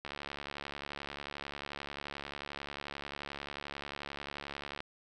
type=click train; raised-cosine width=0.3 ms; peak=-24 dBFS; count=340; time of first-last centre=0.05-4.805 s; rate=71.3 Hz; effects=none

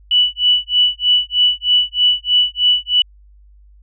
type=tone with tremolo; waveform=sine; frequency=2960 Hz; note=F#7; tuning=in tune; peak=-8 dBFS; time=0.11-3.02 s; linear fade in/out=2 ms; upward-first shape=sine; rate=3.2 Hz; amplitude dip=100%; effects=added 50 Hz sine -43 dBFS peak until 3.82 s

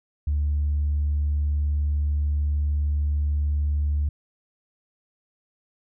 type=tone; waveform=sine; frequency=73.42 Hz; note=D2; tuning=in tune; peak=-19 dBFS; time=0.27-4.09 s; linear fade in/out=5 ms; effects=tanh soft clip ceiling -17 dBFS

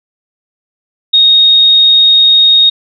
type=tone; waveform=sine; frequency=3729 Hz; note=A#7; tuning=in tune; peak=-3 dBFS; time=1.13-2.7 s; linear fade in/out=10 ms; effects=none

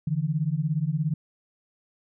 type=beating tone pair; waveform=sine; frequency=145.6 / 162.6 Hz; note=D3 / E3; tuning=-15 / -23 cents; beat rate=17 Hz; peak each=-26 dBFS; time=0.07-1.14 s; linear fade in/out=5 ms; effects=none

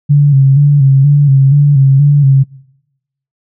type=tone with vibrato; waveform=sine; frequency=140 Hz; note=C#3; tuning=18 cents sharp; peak=-3 dBFS; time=0.09-2.44 s; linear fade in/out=20 ms; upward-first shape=square; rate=2.1 Hz; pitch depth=54 cents each way; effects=noise-tail reverb RT60 0.9 s tail -23 dB re dry

